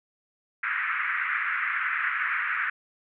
pink band-pass noise, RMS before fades -28 dBFS, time 0.63-2.7 s, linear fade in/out 5 ms, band 1300 to 2200 Hz, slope 48 dB/octave, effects none

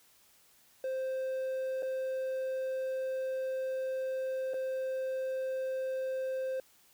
triangle tone with dropouts, 523.3 Hz, C5, in tune, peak -30 dBFS, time 0.84-6.6 s, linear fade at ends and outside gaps 2 ms, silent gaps 1.824-1.829 / 4.536-4.541 s, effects white hiss -64 dBFS RMS until 6.93 s

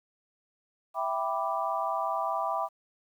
sine chord, E minor seventh, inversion none, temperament equal, 659.3 / 784 / 987.8 / 1174.7 Hz, E5 / G5 / B5 / D6, 0 / 0 / 0 / 0 cents, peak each -33 dBFS, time 0.94-2.69 s, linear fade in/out 50 ms, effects 10-bit

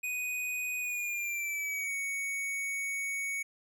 square tone with pitch glide, 2489 to 2230 Hz, D#7 to C#7, 0 to +10 cents, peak -33 dBFS, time 0.03-3.43 s, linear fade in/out 10 ms, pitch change -190 cents, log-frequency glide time 0.79-1.95 s, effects none

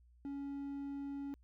triangle tone, 280 Hz, C#4, 18 cents sharp, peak -38 dBFS, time 0.25-1.34 s, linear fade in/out 0 ms, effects added 60 Hz sine -62 dBFS peak until 1.43 s

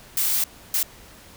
blue noise bursts at uneven times, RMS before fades -22 dBFS, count 2, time 0.17-0.44 / 0.74-0.83 s, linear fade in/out 2 ms, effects pink hiss -47 dBFS RMS until 1.36 s

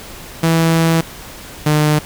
sawtooth tone pair in turn, 164.1 / 151.17 Hz, E3 / D#3, -8 / -50 cents, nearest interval minor second, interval 142 cents, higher first, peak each -7 dBFS, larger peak neither, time 0.43-1.01 / 1.66-1.99 s, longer first, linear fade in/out 5 ms, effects pink hiss -34 dBFS RMS until 2.05 s

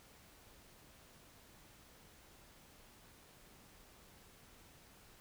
silence, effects pink hiss -62 dBFS RMS until 5.2 s

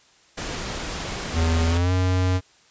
pink noise, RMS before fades -30 dBFS, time 0.37-1.78 s, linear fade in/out 10 ms
square tone with pitch glide, 82 to 92.04 Hz, E2 to F#2, -9 to -9 cents, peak -19 dBFS, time 1.33-2.41 s, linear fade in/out 50 ms, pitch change +200 cents, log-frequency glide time 1.66-1.92 s
effects white hiss -56 dBFS RMS until 2.7 s + resampled to 16000 Hz

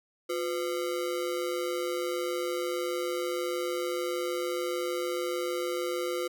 square ring-modulated tone, 429.2 Hz, A4, 43 cents flat, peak -27 dBFS, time 0.29-6.28 s, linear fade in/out 10 ms, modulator 73.3 Hz, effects none

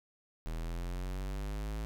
square linear sweep, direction up, 39.51 to 54.2 Hz, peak -36 dBFS, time 0.46-1.85 s, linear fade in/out 0 ms, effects none

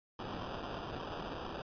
blue noise with sample-and-hold, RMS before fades -42 dBFS, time 0.19-1.62 s, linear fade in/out 2 ms, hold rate 2100 Hz, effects resampled to 11025 Hz

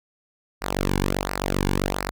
sawtooth tone with flanger, 47.62 Hz, G1, 49 cents flat, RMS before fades -25 dBFS, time 0.61-2.11 s, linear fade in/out 20 ms, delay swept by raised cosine 0.29 to 1.59 ms, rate 1.4 Hz, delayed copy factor -0.85, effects none

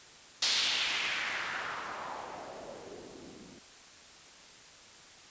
blue noise with low-pass filter sweep, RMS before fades -36 dBFS, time 0.42-3.59 s, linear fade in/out 5 ms, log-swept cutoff 4500 to 240 Hz, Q 2, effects white hiss -53 dBFS RMS until 5.3 s + resampled to 16000 Hz

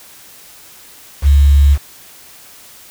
sine tone with quantisation, 70.7 Hz, C#2, 35 cents sharp, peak -5 dBFS, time 1.22-1.78 s, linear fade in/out 50 ms, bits 5, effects white hiss -40 dBFS RMS until 2.9 s

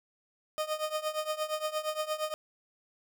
30% pulse tone with tremolo, 617 Hz, D#5, 15 cents flat, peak -25 dBFS, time 0.58-2.34 s, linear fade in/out 0 ms, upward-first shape triangle, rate 8.6 Hz, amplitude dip 90%, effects none

